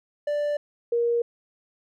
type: tone pair in turn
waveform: triangle / sine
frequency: 587.3 / 471.4 Hz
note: D5 / A#4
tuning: 0 / +19 cents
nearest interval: major third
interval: 381 cents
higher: first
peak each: -21 / -20 dBFS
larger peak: second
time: 0.27-0.57 / 0.92-1.22 s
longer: neither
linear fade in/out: 5 ms
effects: none